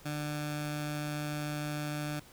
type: tone with notch filter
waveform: 15% pulse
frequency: 148.9 Hz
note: D3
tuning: 24 cents sharp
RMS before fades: -36 dBFS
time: 0.05-2.2 s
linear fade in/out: 10 ms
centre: 430 Hz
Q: 1.7
effects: pink hiss -56 dBFS RMS until 2.32 s